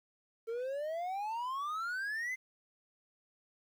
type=exponential sweep; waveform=triangle; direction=up; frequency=445.2 to 2093 Hz; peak=-33 dBFS; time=0.47-2.36 s; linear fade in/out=20 ms; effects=11-bit